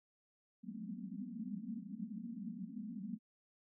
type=band-pass noise; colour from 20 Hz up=white; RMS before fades=-45 dBFS; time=0.63-3.19 s; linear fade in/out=50 ms; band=180 to 250 Hz; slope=96 dB/octave; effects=none